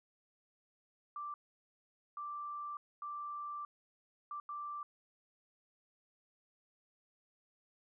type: tone bursts at uneven times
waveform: sine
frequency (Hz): 1174.7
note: D6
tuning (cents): 0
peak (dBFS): -40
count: 5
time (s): 1.16-1.34 / 2.17-2.77 / 3.02-3.65 / 4.31-4.4 / 4.49-4.83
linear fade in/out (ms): 2
effects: none